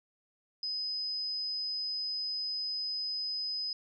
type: tone with amplitude modulation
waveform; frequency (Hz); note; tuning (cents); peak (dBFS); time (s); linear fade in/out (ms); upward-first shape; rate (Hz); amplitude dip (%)
sine; 5030; D#8; +18; -31; 0.63-3.73; 2; sine; 200; 30
effects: none